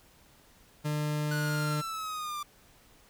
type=tone; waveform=40% pulse; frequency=150 Hz; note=D3; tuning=37 cents sharp; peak=-28 dBFS; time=0.84-1.82 s; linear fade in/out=20 ms
type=linear sweep; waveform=45% pulse; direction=down; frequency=1480 to 1174.7 Hz; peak=-34 dBFS; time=1.31-2.43 s; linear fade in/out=5 ms
effects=pink hiss -60 dBFS RMS until 3.09 s